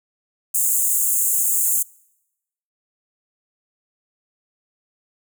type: high-pass noise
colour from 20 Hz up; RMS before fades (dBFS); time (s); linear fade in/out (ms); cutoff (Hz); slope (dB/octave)
pink; -19; 0.54-1.83; 10; 6800; 96
effects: noise-tail reverb RT60 0.9 s tail -25 dB re dry